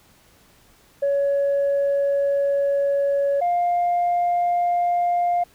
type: tone pair in turn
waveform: sine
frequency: 561 / 702.6 Hz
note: C#5 / F5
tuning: +21 / +10 cents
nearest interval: major third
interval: 389 cents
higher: second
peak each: -16 dBFS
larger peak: neither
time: 1.02-3.41 / 3.41-5.44 s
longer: first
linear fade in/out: 10 ms
effects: tanh soft clip ceiling -15 dBFS + pink hiss -55 dBFS RMS until 5.54 s

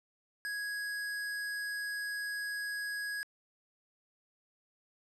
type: tone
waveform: square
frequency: 1661.2 Hz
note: G#6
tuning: in tune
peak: -36 dBFS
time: 0.45-3.23 s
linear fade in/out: 0 ms
effects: low-pass 12000 Hz 12 dB/octave + 11-bit

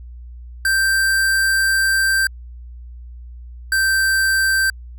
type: tone pair in turn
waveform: square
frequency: 1568 / 1562 Hz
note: G6 / G6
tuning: 0 / -7 cents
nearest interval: unison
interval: 7 cents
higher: first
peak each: -15 dBFS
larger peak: neither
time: 0.65-2.27 / 3.72-4.7 s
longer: first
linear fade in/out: 2 ms
effects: added 60 Hz sine -33 dBFS peak until 4.98 s

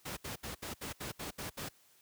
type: noise bursts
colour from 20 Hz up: pink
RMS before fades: -41 dBFS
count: 9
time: 0.05-1.69 s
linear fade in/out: 10 ms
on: 120 ms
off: 70 ms
effects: white hiss -66 dBFS RMS until 2.01 s + high-pass 60 Hz 12 dB/octave

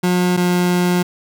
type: tone pair in turn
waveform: 30% pulse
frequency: 179.5 / 178.16 Hz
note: F3 / F3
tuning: +48 / +35 cents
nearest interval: unison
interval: 13 cents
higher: first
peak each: -11 dBFS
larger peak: neither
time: 0.03-0.37 / 0.37-1.03 s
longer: second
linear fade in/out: 10 ms
effects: none

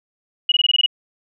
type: tone bursts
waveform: sine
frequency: 2902 Hz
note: F#7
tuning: 34 cents flat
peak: -12 dBFS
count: 8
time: 0.49-0.862 s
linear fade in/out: 5 ms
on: 29 ms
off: 20 ms
effects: none

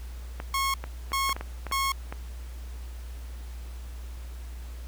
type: clicks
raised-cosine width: 0.5 ms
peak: -20 dBFS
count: 9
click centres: 0.401 / 0.84 / 1.119 / 1.294 / 1.365 / 1.41 / 1.667 / 1.714 / 2.125 s
type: tone bursts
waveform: sawtooth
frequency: 1089 Hz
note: C#6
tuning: 31 cents flat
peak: -21 dBFS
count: 3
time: 0.54-1.92 s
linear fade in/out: 2 ms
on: 200 ms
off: 390 ms
effects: added 60 Hz sine -36 dBFS peak until 4.87 s + pink hiss -52 dBFS RMS until 4.87 s

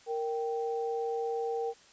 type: tone pair together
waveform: sine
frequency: 464.3 / 780.9 Hz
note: A#4 / G5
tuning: -7 / -7 cents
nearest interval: major sixth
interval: 900 cents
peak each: -31 / -36 dBFS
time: 0.06-1.74 s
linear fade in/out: 50 ms
effects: white hiss -58 dBFS RMS until 1.92 s + resampled to 16000 Hz

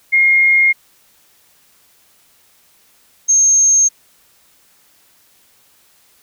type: tone pair in turn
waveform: sine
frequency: 2137 / 6420 Hz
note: C7 / G8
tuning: +36 / +40 cents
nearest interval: octave + perfect fifth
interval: 1904 cents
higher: second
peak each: -8 dBFS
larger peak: neither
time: 0.12-0.73 / 3.28-3.89 s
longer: neither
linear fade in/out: 20 ms
effects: white hiss -53 dBFS RMS until 6.22 s

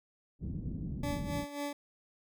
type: low-pass noise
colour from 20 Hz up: white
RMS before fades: -38 dBFS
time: 0.39-1.46 s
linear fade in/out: 50 ms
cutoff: 230 Hz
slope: 24 dB/octave
type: tone with tremolo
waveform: 20% pulse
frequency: 287.8 Hz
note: D4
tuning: 35 cents flat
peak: -29 dBFS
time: 1.03-1.73 s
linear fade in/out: 5 ms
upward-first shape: sine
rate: 3.7 Hz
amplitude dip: 70%
effects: none

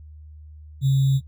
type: tone with sample-and-hold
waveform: sine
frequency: 135.4 Hz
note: C#3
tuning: 40 cents flat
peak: -15 dBFS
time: 0.81-1.21 s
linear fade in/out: 50 ms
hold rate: 3675 Hz
effects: noise-tail reverb RT60 0.1 s tail -17 dB re dry + added 76 Hz sine -40 dBFS peak until 1.27 s

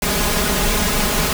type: noise with comb filter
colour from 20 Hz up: pink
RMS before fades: -18 dBFS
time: 0.02-1.33 s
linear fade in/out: 2 ms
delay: 4.8 ms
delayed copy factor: +0.75
effects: none

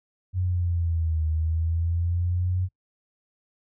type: exponential two-way sweep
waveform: sine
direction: down then up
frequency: 92.5 to 78.3 to 92.5 Hz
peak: -22 dBFS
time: 0.33-2.69 s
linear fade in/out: 50 ms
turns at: 1.26 s
effects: noise-tail reverb RT60 0.1 s tail -22 dB re dry

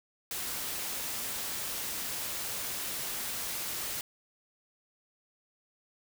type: noise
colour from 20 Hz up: white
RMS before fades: -36 dBFS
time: 0.31-4.01 s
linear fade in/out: 2 ms
effects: none

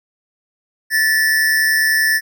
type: tone pair together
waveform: square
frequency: 1756.9 / 1907 Hz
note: A6 / A#6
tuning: -3 / +39 cents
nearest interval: minor second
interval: 142 cents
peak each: -14 / -22 dBFS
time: 0.9-2.21 s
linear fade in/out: 50 ms
effects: none

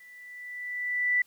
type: tone with level ramp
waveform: sine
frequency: 1975.5 Hz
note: B6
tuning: in tune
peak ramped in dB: -49 to -20 dBFS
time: 0-1.22 s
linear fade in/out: 5 ms
effects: white hiss -64 dBFS RMS until 1.26 s

